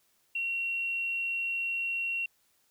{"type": "tone with tanh clipping", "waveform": "triangle", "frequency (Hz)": 2737, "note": "F7", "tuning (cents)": -36, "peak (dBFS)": -29, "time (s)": [0.35, 2.26], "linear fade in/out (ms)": 5, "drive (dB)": 3, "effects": ["white hiss -70 dBFS RMS until 2.7 s"]}